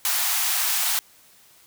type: high-pass noise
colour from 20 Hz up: white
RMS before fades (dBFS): -23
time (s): 0.05-0.99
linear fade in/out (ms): 0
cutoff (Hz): 670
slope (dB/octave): 96
effects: white hiss -54 dBFS RMS until 1.66 s